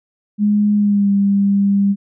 sine tone with pitch glide, 207.7 to 199.35 Hz, G#3 to G3, 0 to +29 cents, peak -11 dBFS, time 0.38-1.96 s, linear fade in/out 50 ms, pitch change -71 cents, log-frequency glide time 0.75-1.11 s, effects none

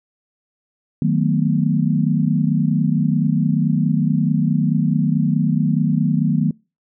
sine chord, B dominant seventh, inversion first, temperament equal with one note detuned, 155.56 / 185 / 222.3 / 246.9 Hz, D#3 / F#3 / A3 / B3, 0 / 0 / +18 / 0 cents, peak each -18 / -20 / -21 / -22 dBFS, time 1.02-6.51 s, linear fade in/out 2 ms, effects noise-tail reverb RT60 0.3 s tail -26 dB re dry

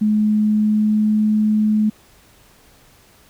sine tone with pitch glide, 212.6 to 213.8 Hz, G#3 to A3, +41 to -49 cents, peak -13 dBFS, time 0.01-1.9 s, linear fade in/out 10 ms, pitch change +10 cents, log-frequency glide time 0.48-1.21 s, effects pink hiss -51 dBFS RMS until 3.29 s

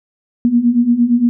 sine beating tone pair, 233.6 / 242.3 Hz, A#3 / B3, +4 / -33 cents, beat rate 8.7 Hz, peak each -15 / -11 dBFS, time 0.45-1.29 s, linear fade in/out 0 ms, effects none

